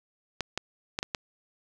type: clicks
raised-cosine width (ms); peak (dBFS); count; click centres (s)
0.2; -12; 5; 0.407 / 0.576 / 0.989 / 1.029 / 1.148
effects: none